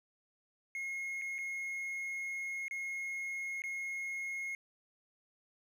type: tone with dropouts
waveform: triangle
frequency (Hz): 2158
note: C#7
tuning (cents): -47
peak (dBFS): -35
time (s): 0.75-4.55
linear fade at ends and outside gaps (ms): 1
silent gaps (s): 1.215-1.219 / 1.383-1.387 / 2.682-2.71 / 3.62-3.638
effects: none